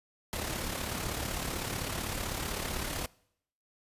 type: noise with amplitude modulation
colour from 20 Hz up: pink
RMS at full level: -33 dBFS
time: 0.33-3.06 s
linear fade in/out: 0 ms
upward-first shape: sine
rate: 35.8 Hz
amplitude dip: 50%
effects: noise-tail reverb RT60 0.7 s tail -23 dB re dry + resampled to 32000 Hz